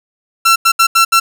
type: tone bursts at uneven times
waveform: sawtooth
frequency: 1351 Hz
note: E6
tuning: 42 cents sharp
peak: -3 dBFS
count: 5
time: 0.45-0.56 / 0.65-0.72 / 0.79-0.87 / 0.95-1.05 / 1.12-1.2 s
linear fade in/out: 10 ms
effects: none